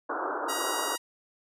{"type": "band-pass noise", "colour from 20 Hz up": "white", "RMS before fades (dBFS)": -32, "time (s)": [0.09, 0.96], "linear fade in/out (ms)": 10, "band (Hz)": [280, 1500], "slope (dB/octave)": 96}
{"type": "tone", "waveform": "5% pulse", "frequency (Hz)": 953, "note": "A#5", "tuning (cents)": 38, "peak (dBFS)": -19, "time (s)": [0.48, 0.98], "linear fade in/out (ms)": 20}
{"effects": ["resampled to 32000 Hz"]}